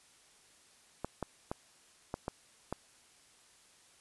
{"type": "clicks", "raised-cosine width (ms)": 1, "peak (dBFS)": -21, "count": 6, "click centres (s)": [1.046, 1.227, 1.515, 2.141, 2.281, 2.726], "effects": ["white hiss -63 dBFS RMS until 4 s", "resampled to 24000 Hz"]}